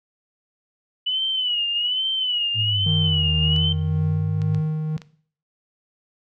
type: tone with vibrato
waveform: sine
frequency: 2960 Hz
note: F#7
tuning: in tune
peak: -20 dBFS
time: 1.06-3.73 s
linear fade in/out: 10 ms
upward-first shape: sine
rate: 1.2 Hz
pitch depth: 91 cents each way
type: linear two-way sweep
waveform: sine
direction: down then up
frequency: 111 to 78.4 to 107.8 Hz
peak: -23 dBFS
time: 2.54-4.62 s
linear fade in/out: 50 ms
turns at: 3.38 s
type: tone with tremolo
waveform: triangle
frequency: 155.56 Hz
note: D#3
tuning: in tune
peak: -17 dBFS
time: 2.86-4.97 s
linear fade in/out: 5 ms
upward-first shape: sine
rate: 1.9 Hz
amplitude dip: 35%
type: clicks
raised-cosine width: 0.2 ms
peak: -23 dBFS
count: 5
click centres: 3.563 / 4.418 / 4.547 / 4.979 / 5.018 s
effects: noise-tail reverb RT60 0.5 s tail -17 dB re dry